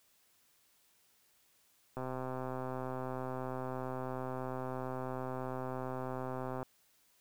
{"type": "click train", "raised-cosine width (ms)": 1, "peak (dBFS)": -26, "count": 602, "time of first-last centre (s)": [1.97, 6.629], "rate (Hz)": 129, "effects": ["white hiss -70 dBFS RMS until 7.2 s"]}